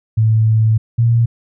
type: tone pair in turn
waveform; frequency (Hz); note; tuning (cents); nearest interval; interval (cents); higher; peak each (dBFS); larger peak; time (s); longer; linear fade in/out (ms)
sine; 110.4 / 116.67; A2 / A#2; +6 / +2; minor second; 96; second; -9; neither; 0.17-0.78 / 0.98-1.26; first; 10
effects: none